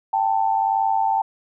sine tone pair together, 784 / 885.8 Hz, G5 / A5, 0 / +11 cents, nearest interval major second, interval 211 cents, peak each -20 dBFS, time 0.13-1.22 s, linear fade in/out 5 ms, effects none

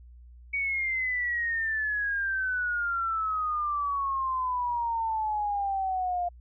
sine exponential sweep, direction down, 2256 to 698.5 Hz, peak -26 dBFS, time 0.53-6.29 s, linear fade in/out 10 ms, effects added 60 Hz sine -47 dBFS peak until 6.4 s

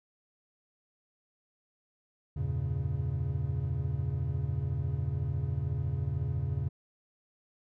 triangle chord, E diminished seventh, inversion none, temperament equal with one note detuned, 82.41 / 96.37 / 116.54 / 138.59 Hz, E2 / G2 / Bb2 / Db3, 0 / -29 / 0 / 0 cents, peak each -33 / -35 / -34 / -31 dBFS, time 2.36-6.69 s, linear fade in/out 10 ms, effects none

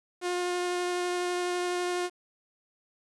sawtooth tone with vibrato, 356.4 Hz, F4, 35 cents sharp, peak -24 dBFS, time 0.21-2.1 s, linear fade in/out 50 ms, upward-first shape triangle, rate 12 Hz, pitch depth 10 cents each way, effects resampled to 24000 Hz + 9-bit

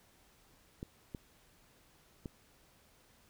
clicks, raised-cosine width 3 ms, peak -28 dBFS, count 3, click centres 0.829 / 1.148 / 2.258 s, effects pink hiss -66 dBFS RMS until 3.29 s

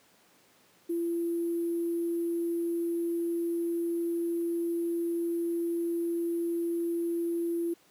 sine tone with sample-and-hold, 339.1 Hz, E4, 49 cents sharp, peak -27 dBFS, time 0.89-7.74 s, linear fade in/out 10 ms, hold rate 11025 Hz, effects pink hiss -62 dBFS RMS until 7.9 s + high-pass 200 Hz 12 dB/octave

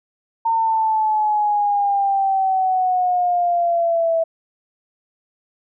sine exponential sweep, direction down, 913 to 654 Hz, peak -15 dBFS, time 0.45-4.24 s, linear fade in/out 10 ms, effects none

